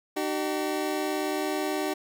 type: tone pair together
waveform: 25% pulse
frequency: 304.3 / 382.7 Hz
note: D#4 / G4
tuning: -38 / -42 cents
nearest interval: major third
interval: 396 cents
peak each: -26 dBFS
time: 0.16-1.94 s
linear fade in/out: 10 ms
effects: none